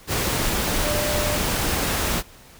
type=tone in noise; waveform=sine; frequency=596 Hz; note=D5; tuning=25 cents sharp; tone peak=-25 dBFS; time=0.82-1.39 s; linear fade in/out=50 ms; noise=pink; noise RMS=-23 dBFS; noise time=0.07-2.23 s; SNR=-5 dB; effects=pink hiss -48 dBFS RMS until 2.59 s